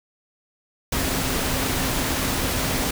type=tone in noise; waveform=sine; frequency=261.6 Hz; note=C4; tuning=in tune; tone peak=-32 dBFS; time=0.92-2.91 s; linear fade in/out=5 ms; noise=pink; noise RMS=-24 dBFS; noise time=0.92-2.91 s; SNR=-11 dB; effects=none